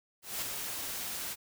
white noise with ADSR envelope, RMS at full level -34 dBFS, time 0.22-1.36 s, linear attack 200 ms, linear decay 5 ms, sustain -4 dB, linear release 39 ms, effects none

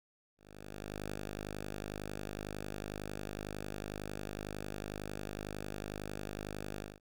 5% pulse tone with ADSR envelope, 51 Hz, G#1, 31 cents flat, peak -27 dBFS, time 0.37-7 s, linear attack 760 ms, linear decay 15 ms, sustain -2 dB, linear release 210 ms, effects none

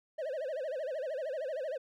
triangle tone with vibrato, 570 Hz, C#5, 48 cents sharp, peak -32 dBFS, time 0.18-1.78 s, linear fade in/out 10 ms, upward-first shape sine, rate 13 Hz, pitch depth 220 cents each way, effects none

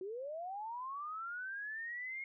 sine linear sweep, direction up, 360 to 2163 Hz, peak -40 dBFS, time 0.01-2.24 s, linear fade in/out 2 ms, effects none

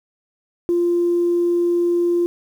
sine tone, 347.1 Hz, F4, 11 cents flat, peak -14 dBFS, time 0.69-2.26 s, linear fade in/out 0 ms, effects tanh soft clip ceiling -10 dBFS + 8-bit

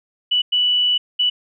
sine tone bursts at uneven times, 2960 Hz, F#7, in tune, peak -14 dBFS, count 3, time 0.31-0.42 / 0.52-0.98 / 1.19-1.3 s, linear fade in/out 10 ms, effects none

